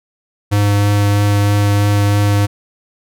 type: tone with vibrato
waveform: square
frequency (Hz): 102.2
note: G#2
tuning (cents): -27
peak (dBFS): -11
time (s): 0.51-2.47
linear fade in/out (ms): 20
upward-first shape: triangle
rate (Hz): 3.1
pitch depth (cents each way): 10
effects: none